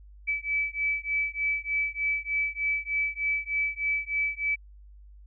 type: beating tone pair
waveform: sine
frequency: 2300 / 2303.3 Hz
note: D7 / D7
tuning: -37 / -34 cents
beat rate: 3.3 Hz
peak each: -29 dBFS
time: 0.27-4.56 s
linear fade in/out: 20 ms
effects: added 50 Hz sine -47 dBFS peak until 5.26 s